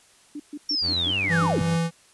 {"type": "tone bursts", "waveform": "sine", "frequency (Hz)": 294.3, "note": "D4", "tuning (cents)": 4, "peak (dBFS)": -31, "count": 7, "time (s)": [0.35, 1.466], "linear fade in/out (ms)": 5, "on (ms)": 48, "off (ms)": 130}
{"type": "linear sweep", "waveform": "sine", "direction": "down", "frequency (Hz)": [5570, 69.4], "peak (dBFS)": -22, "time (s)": [0.69, 1.62], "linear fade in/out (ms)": 5}
{"type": "tone with pitch glide", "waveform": "sawtooth", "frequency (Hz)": [86.5, 96.53], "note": ["F2", "G2"], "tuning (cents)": [-16, -26], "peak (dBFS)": -27, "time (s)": [0.81, 1.79], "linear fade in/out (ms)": 50, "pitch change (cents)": 190, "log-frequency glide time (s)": [1.08, 1.14]}
{"type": "tone with tremolo", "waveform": "square", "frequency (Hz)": 166.6, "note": "E3", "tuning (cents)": 19, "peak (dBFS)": -21, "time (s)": [1.28, 1.91], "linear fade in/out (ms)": 50, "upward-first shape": "sine", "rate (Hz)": 2.7, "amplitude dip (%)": 40}
{"effects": ["white hiss -56 dBFS RMS until 2.13 s", "resampled to 24000 Hz"]}